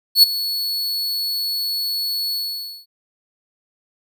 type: tone with ADSR envelope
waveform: 45% pulse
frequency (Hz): 4404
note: C#8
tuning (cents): -12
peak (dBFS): -4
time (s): 0.15-2.86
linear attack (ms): 79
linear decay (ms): 15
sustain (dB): -16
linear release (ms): 530
effects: none